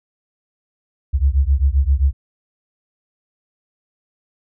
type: beating tone pair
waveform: sine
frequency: 65.41 / 73.01 Hz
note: C2 / D2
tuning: 0 / -10 cents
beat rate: 7.6 Hz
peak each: -15 / -16 dBFS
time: 1.13-2.13 s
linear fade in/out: 20 ms
effects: none